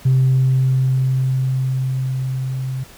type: tone with level ramp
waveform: sine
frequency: 130.81 Hz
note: C3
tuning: in tune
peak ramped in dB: -9 to -21 dBFS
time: 0.05-2.84 s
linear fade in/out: 10 ms
effects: tanh soft clip ceiling -8 dBFS + pink hiss -43 dBFS RMS until 2.97 s